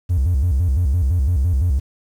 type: tone with vibrato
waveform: triangle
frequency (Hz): 76.6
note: D#2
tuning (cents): -27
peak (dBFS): -11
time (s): 0.09-1.8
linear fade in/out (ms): 20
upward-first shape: square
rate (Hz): 5.9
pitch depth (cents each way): 250
effects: tanh soft clip ceiling -10 dBFS + 8-bit